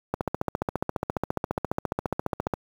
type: click train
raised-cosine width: 1 ms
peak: -11 dBFS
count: 36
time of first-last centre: 0.14-2.537 s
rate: 14.6 Hz
effects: high-pass 60 Hz 12 dB/octave + 7-bit